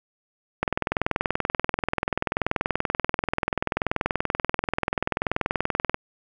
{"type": "click train", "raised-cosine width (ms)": 0.5, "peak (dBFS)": -7, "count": 111, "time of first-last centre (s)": [0.63, 5.944], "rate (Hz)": 20.7, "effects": []}